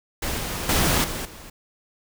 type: noise with level steps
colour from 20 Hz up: pink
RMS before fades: -27 / -29 / -20 / -30 / -42 dBFS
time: 0.22-1.5 s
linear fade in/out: 5 ms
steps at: 0.38 / 0.69 / 1.04 / 1.25 s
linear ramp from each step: 2 ms
effects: none

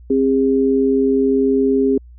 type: tone pair together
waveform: sine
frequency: 265.7 / 406.6 Hz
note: C4 / G#4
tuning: +27 / -37 cents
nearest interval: perfect fifth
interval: 736 cents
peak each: -15 dBFS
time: 0.1-1.98 s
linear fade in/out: 5 ms
effects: added 60 Hz sine -38 dBFS peak until 2.18 s

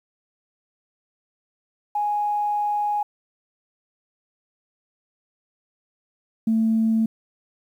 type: tone pair in turn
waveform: sine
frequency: 830.6 / 223.1 Hz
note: G#5 / A3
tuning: 0 / +24 cents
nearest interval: octave + major seventh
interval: 2276 cents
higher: first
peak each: -20 / -16 dBFS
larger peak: second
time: 1.95-3.03 / 6.47-7.06 s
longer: first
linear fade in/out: 5 ms
effects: tanh soft clip ceiling -12 dBFS + 9-bit

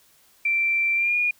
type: tone with pitch glide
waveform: sine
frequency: 2349 to 2436 Hz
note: D7 to D#7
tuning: 0 to -37 cents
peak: -19 dBFS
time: 0.45-1.31 s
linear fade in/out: 5 ms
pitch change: +63 cents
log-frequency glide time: 0.95-1.16 s
effects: white hiss -58 dBFS RMS until 1.39 s

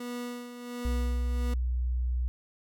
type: tone with tremolo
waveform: 30% pulse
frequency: 243.3 Hz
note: B3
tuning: 26 cents flat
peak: -31 dBFS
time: 0-1.54 s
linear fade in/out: 5 ms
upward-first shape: sine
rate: 1.4 Hz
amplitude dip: 60%
type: tone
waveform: sine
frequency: 61.5 Hz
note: B1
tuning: 7 cents flat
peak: -26 dBFS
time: 0.85-2.28 s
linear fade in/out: 0 ms
effects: none

